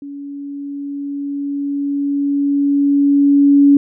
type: tone with level ramp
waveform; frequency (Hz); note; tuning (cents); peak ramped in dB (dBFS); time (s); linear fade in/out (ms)
sine; 282.8; C#4; +35; -27 to -5; 0.02-3.77; 2
effects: none